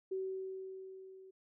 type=tone with level ramp; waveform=sine; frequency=379.8 Hz; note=F#4; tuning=45 cents sharp; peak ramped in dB=-34 to -53 dBFS; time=0.11-1.31 s; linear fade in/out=10 ms; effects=none